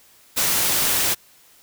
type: noise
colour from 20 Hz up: white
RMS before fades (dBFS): -20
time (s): 0.36-1.15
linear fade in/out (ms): 20
effects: white hiss -53 dBFS RMS until 1.62 s